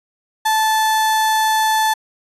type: tone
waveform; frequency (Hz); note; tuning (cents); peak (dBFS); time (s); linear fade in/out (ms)
35% pulse; 874; A5; -12; -12; 0.45-1.94; 10
effects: resampled to 32000 Hz